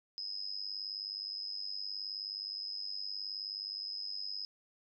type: tone with amplitude modulation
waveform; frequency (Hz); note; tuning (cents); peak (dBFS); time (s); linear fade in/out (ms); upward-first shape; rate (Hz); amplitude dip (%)
sine; 5080; D#8; +35; -34; 0.18-4.45; 0; sine; 99.2; 90
effects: none